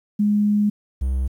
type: tone pair in turn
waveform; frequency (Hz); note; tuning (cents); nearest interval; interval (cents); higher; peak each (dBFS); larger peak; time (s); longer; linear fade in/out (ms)
sine / triangle; 207.7 / 65.16; G#3 / C2; 0 / -7; octave + minor sixth; 2007; first; -15 / -17; first; 0.19-0.7 / 1.01-1.28; first; 10
effects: 9-bit